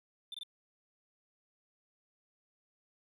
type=tone bursts; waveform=triangle; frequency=3554 Hz; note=A7; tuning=17 cents sharp; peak=-39 dBFS; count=3; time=0.32-0.433 s; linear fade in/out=2 ms; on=23 ms; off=22 ms; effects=none